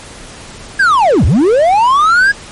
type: linear two-way sweep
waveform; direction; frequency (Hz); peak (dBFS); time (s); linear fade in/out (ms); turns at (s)
triangle; down then up; 1665 to 58.27 to 1665; -4; 0.79-2.32; 10; 1.25
effects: pink hiss -32 dBFS RMS until 2.51 s + MP3 48 kbps